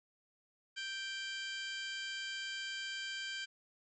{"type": "harmonic tone with a mistuned harmonic", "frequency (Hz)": 784, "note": "G5", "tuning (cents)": 0, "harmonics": [2, 3, 4, 5, 6, 7, 8, 9, 10], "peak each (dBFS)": [-43, -48, -44, -56, -48, -59, -60, -55, -63], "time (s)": [0.76, 3.46], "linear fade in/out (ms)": 20, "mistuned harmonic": 7, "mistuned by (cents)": -74, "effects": []}